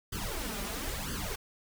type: noise with flanger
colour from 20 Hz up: pink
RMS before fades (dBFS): -36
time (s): 0.12-1.36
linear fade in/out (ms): 10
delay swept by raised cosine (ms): 0.63 to 5.03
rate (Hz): 1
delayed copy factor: +0.9
effects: none